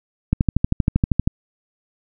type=click train; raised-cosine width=5 ms; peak=-3 dBFS; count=13; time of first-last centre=0.33-1.275 s; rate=12.7 Hz; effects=none